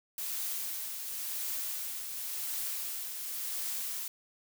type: noise with tremolo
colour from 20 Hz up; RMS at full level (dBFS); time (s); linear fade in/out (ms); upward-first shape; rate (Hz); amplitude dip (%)
blue; -35; 0.18-4.08; 2; triangle; 0.93; 45
effects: none